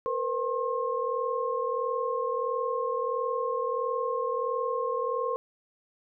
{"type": "tone cluster", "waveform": "sine", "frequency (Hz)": [466.5, 508, 1070], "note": ["A#4", "B4", "C6"], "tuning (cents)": [1, 49, 38], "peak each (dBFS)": -31, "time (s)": [0.06, 5.36], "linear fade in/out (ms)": 0, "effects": []}